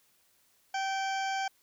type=harmonic tone with a mistuned harmonic; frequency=775 Hz; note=G5; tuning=20 cents flat; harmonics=1 / 2 / 3 / 4 / 6 / 7 / 8 / 9; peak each=-31 / -37 / -41 / -43 / -47 / -48 / -49 / -50 dBFS; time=0.74-1.48 s; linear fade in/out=5 ms; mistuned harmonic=4; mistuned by=+30 cents; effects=white hiss -68 dBFS RMS until 1.62 s